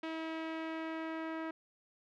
sawtooth tone with low-pass filter sweep, 322 Hz, E4, 41 cents flat, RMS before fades -40 dBFS, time 0.03-1.51 s, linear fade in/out 5 ms, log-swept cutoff 2900 to 1800 Hz, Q 1.4, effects none

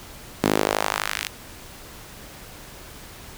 sawtooth tone with high-pass filter sweep, 51.91 Hz, G#1, in tune, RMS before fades -24 dBFS, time 0.43-1.28 s, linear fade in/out 10 ms, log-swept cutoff 230 to 2600 Hz, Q 1.3, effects pink hiss -42 dBFS RMS until 3.37 s

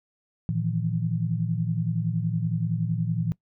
sine tone cluster, 114.3 / 159.2 / 169.9 Hz, A#2 / D#3 / F3, -34 / +40 / -47 cents, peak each -28 dBFS, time 0.49-3.32 s, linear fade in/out 0 ms, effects noise-tail reverb RT60 0.1 s tail -21 dB re dry

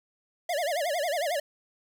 square tone with vibrato, 635 Hz, D#5, 35 cents sharp, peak -27 dBFS, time 0.49-1.4 s, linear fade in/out 5 ms, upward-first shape sine, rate 11 Hz, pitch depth 220 cents each way, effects 10-bit

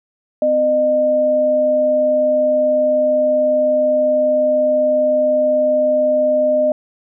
sine tone pair together, 256.2 / 609.3 Hz, C4 / D#5, -36 / -36 cents, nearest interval octave + minor third, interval 1500 cents, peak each -23 / -12 dBFS, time 0.42-6.72 s, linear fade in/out 2 ms, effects none

